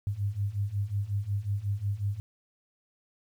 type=beating tone pair; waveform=sine; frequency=98 / 103.5 Hz; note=G2 / G#2; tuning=0 / -5 cents; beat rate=5.5 Hz; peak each=-32 / -30 dBFS; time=0.07-2.2 s; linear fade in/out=0 ms; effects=10-bit